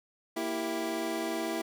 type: chord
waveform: 25% pulse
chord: E diminished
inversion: second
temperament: equal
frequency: 233.1 / 329.6 / 392 Hz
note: Bb3 / E4 / G4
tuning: 0 / 0 / 0 cents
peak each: -35 / -29 / -34 dBFS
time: 0.36-1.62 s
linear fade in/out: 10 ms
effects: none